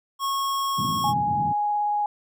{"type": "tone", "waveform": "square", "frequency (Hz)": 1095, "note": "C#6", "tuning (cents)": -22, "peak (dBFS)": -24, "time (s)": [0.19, 1.14], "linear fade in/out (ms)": 50}
{"type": "band-pass noise", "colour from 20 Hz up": "pink", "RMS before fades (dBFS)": -31, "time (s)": [0.77, 1.53], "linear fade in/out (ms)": 10, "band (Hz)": [120, 230], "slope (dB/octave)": 24}
{"type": "tone with vibrato", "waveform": "sine", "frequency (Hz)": 830.6, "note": "G#5", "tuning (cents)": 0, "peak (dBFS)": -21, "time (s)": [1.04, 2.06], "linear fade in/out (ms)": 2, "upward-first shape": "triangle", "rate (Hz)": 17, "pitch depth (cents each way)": 9}
{"effects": []}